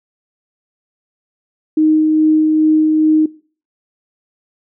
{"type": "tone with tremolo", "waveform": "sine", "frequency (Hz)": 311.1, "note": "D#4", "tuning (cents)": 0, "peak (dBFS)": -8, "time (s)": [1.77, 3.26], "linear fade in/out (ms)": 5, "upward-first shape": "sine", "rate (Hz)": 2.4, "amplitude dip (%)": 25, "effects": ["noise-tail reverb RT60 0.4 s tail -20 dB re dry"]}